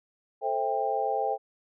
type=chord; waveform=sine; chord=A minor seventh; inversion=none; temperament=just; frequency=440 / 528 / 660 / 792 Hz; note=A4 / C5 / E5 / G5; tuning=0 / +16 / +2 / +18 cents; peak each=-32 / -32 / -33 / -28 dBFS; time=0.41-1.38 s; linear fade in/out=50 ms; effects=none